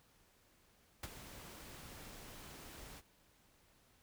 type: noise with ADSR envelope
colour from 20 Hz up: pink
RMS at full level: -42 dBFS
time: 1.03-3.02 s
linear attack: 5 ms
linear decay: 31 ms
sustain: -11 dB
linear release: 43 ms
effects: pink hiss -70 dBFS RMS until 4.02 s